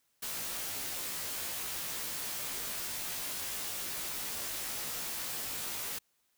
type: noise with comb filter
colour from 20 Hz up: white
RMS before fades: -38 dBFS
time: 0.22-5.99 s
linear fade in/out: 10 ms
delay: 16 ms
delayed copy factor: -1
effects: white hiss -75 dBFS RMS until 6.37 s